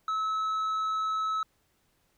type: tone with tanh clipping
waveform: sine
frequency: 1296 Hz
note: E6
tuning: 30 cents flat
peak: -28 dBFS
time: 0.08-1.43 s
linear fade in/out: 2 ms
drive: 5 dB
effects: pink hiss -71 dBFS RMS until 2.17 s